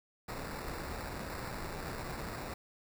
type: noise with sample-and-hold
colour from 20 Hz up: pink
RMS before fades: -41 dBFS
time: 0.28-2.54 s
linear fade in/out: 5 ms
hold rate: 3150 Hz
effects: none